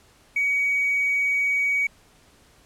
sine tone with hard clipping, 2258 Hz, C#7, 31 cents sharp, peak -20 dBFS, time 0.36-1.87 s, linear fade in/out 5 ms, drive 1 dB, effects pink hiss -56 dBFS RMS until 2.65 s + low-pass 11000 Hz 12 dB/octave

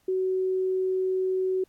sine tone, 374.6 Hz, F#4, 21 cents sharp, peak -23 dBFS, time 0.08-1.64 s, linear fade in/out 5 ms, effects pink hiss -67 dBFS RMS until 1.68 s + AAC 64 kbps

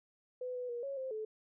sine tone with pitch steps, 502 / 496.6 / 477.4 / 552 / 524 / 433.8 Hz, B4 / B4 / A#4 / C#5 / C5 / A4, +28 / +9 / +41 / -7 / +2 / -25 cents, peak -37 dBFS, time 0.41-1.25 s, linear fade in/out 5 ms, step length 140 ms, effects none

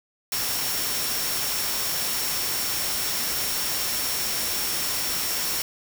sine tone in noise, 5490 Hz, F8, 31 cents flat, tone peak -32 dBFS, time 0.32-5.62 s, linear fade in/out 2 ms, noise white, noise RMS -27 dBFS, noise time 0.32-5.62 s, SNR -8 dB, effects none

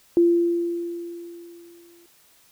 sine tone with exponential decay, 342.9 Hz, F4, 32 cents flat, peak -12 dBFS, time 0.17-2.06 s, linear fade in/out 1 ms, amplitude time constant 410 ms, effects white hiss -57 dBFS RMS until 2.51 s

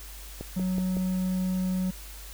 click train, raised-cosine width 2 ms, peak -22 dBFS, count 4, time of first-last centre 0.41-0.969 s, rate 5.37 Hz
triangle tone, 185 Hz, F#3, in tune, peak -23 dBFS, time 0.56-1.91 s, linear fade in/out 10 ms
effects added 50 Hz sine -42 dBFS peak until 2.33 s + white hiss -46 dBFS RMS until 2.33 s

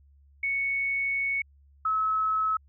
sine tone pair in turn, 2217 / 1292 Hz, C#7 / E6, 0 / -35 cents, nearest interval major sixth, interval 935 cents, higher first, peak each -25 / -23 dBFS, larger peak second, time 0.43-1.42 / 1.85-2.57 s, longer first, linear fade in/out 5 ms, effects added 70 Hz sine -55 dBFS peak until 2.68 s

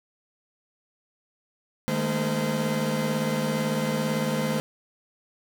40% pulse tone cluster, 153.9 / 210.6 / 228.5 / 515 Hz, D#3 / G#3 / A#3 / C5, -19 / +24 / -34 / -28 cents, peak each -29 dBFS, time 1.88-4.6 s, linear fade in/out 0 ms, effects none

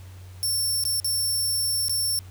15% pulse tone with dropouts, 5420 Hz, E8, 47 cents sharp, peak -17 dBFS, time 0.43-2.19 s, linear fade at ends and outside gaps 0 ms, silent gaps 0.838-0.852 / 1-1.045 / 1.883-1.895 s, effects added 92 Hz sine -40 dBFS peak until 2.3 s + pink hiss -53 dBFS RMS until 2.3 s

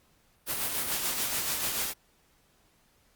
white noise with tremolo, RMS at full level -29 dBFS, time 0.46-1.94 s, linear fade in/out 50 ms, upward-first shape sine, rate 6.9 Hz, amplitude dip 40%, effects pink hiss -66 dBFS RMS until 3.15 s + Opus 48 kbps

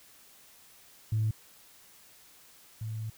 sine tone pair in turn, 109.1 / 110.24 Hz, A2 / A2, -14 / +4 cents, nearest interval unison, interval 18 cents, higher second, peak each -24 / -33 dBFS, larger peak first, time 1.12-1.31 / 2.81-3.1 s, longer second, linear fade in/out 5 ms, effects tanh soft clip ceiling -21 dBFS + white hiss -57 dBFS RMS until 3.17 s

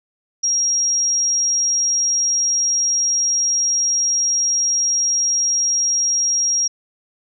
sine tone, 5630 Hz, F8, 13 cents sharp, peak -15 dBFS, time 0.43-6.68 s, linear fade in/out 10 ms, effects none

